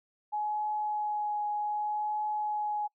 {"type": "tone with vibrato", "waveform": "sine", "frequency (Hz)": 841, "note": "G#5", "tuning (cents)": 22, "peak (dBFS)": -29, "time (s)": [0.32, 2.88], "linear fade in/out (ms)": 20, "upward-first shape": "triangle", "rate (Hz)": 0.65, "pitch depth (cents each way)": 14, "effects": ["noise-tail reverb RT60 0.1 s tail -24 dB re dry"]}